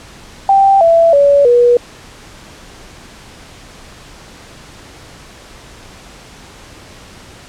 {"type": "tone with pitch steps", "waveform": "sine", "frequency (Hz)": [784, 666.9, 567.3, 482.6], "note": ["G5", "E5", "C#5", "B4"], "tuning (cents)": [0, 20, 40, -40], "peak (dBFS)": -5, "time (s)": [0.49, 1.77], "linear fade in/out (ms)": 2, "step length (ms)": 320, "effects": ["pink hiss -37 dBFS RMS until 7.48 s", "low-pass 8000 Hz 12 dB/octave"]}